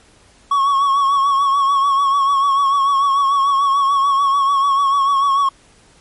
triangle tone with vibrato, 1108.7 Hz, C#6, in tune, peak -10 dBFS, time 0.51-5.49 s, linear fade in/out 5 ms, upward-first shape triangle, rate 6.8 Hz, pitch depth 53 cents each way, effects pink hiss -50 dBFS RMS until 6 s + MP3 48 kbps

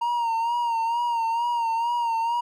triangle tone with vibrato, 932.3 Hz, A#5, in tune, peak -20 dBFS, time 0.01-2.41 s, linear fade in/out 10 ms, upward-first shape sine, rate 2.2 Hz, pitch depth 51 cents each way, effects none

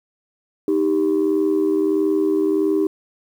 sine tone pair together, 311.7 / 393.2 Hz, D#4 / G4, +3 / +5 cents, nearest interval major third, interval 402 cents, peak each -17 dBFS, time 0.68-2.87 s, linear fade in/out 2 ms, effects tanh soft clip ceiling -11 dBFS + 8-bit

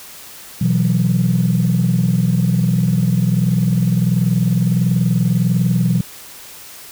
sine chord, B suspended fourth, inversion none, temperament equal, 123.47 / 164.81 / 185 Hz, B2 / E3 / F#3, 0 / 0 / 0 cents, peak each -16 dBFS, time 0.61-6.01 s, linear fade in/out 5 ms, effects tanh soft clip ceiling -6 dBFS + white hiss -37 dBFS RMS until 6.91 s

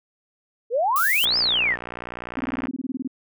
sine exponential two-way sweep, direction up then down, 440 to 5270 to 1684 Hz, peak -18 dBFS, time 0.7-1.77 s, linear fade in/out 50 ms, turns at 1.38 s
violet noise, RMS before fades -26 dBFS, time 0.96-1.25 s, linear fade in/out 0 ms
click train, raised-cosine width 0.5 ms, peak -16 dBFS, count 87, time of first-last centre 1.24-2.671 s, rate 60.1 Hz
sine tone bursts, 261.6 Hz, C4, in tune, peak -24 dBFS, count 14, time 2.37-3.076 s, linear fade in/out 5 ms, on 30 ms, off 22 ms
effects none

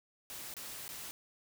white noise with dropouts, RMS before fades -45 dBFS, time 0.3-1.11 s, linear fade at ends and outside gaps 0 ms, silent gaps 0.539-0.567 / 0.88-0.89 s, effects none

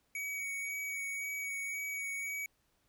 square tone with vibrato, 2252 Hz, C#7, 27 cents sharp, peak -37 dBFS, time 0.15-2.46 s, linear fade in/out 2 ms, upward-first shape sine, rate 1.9 Hz, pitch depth 15 cents each way, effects pink hiss -75 dBFS RMS until 2.88 s

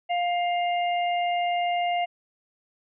harmonic tone, 703 Hz, F5, 11 cents sharp, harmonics 1 / 3 / 4, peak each -23 / -33 / -35 dBFS, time 0.09-2.06 s, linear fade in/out 20 ms, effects none

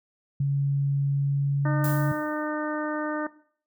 sine tone with pitch glide, 140 to 141.3 Hz, C#3 to C#3, +18 to +34 cents, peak -21 dBFS, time 0.4-2.12 s, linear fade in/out 5 ms, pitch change +16 cents, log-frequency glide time 1.12-2 s
harmonic tone, 303.2 Hz, D#4, 45 cents flat, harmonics 1 / 2 / 3 / 4 / 5 / 6, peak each -30 / -33 / -35 / -36 / -37 / -38 dBFS, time 1.65-3.27 s, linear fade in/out 5 ms
violet noise with exponential decay, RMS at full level -32 dBFS, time 1.84-2.49 s, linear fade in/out 2 ms, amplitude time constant 140 ms
effects noise-tail reverb RT60 0.5 s tail -17 dB re dry

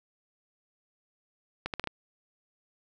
accelerating click train, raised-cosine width 0.3 ms, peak -16 dBFS, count 5, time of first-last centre 1.66-1.873 s, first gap 78 ms, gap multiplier 0.75, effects none

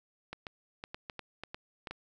clicks, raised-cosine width 0.3 ms, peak -24 dBFS, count 10, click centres 0.33 / 0.468 / 0.839 / 0.945 / 1.098 / 1.193 / 1.436 / 1.545 / 1.872 / 1.91 s, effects none

